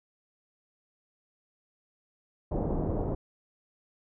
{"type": "low-pass noise", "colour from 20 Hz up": "pink", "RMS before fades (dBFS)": -30, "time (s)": [2.51, 3.15], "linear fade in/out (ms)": 10, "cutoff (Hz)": 710, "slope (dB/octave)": 24, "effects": []}